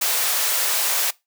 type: high-pass noise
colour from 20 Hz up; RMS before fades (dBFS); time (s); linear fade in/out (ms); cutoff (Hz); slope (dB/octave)
white; -21; 0.01-1.11; 10; 460; 24
effects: noise-tail reverb RT60 0.2 s tail -21 dB re dry